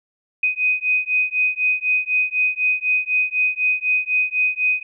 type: beating tone pair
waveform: sine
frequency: 2500 / 2504 Hz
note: D#7 / D#7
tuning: +8 / +10 cents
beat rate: 4 Hz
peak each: -20 dBFS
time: 0.43-4.83 s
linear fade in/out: 5 ms
effects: none